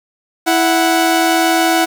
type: tone pair together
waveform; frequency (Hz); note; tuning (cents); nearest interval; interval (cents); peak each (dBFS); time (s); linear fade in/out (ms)
sawtooth; 329.6 / 740; E4 / F#5; 0 / 0; octave + major second; 1400; -10; 0.46-1.86; 20
effects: 7-bit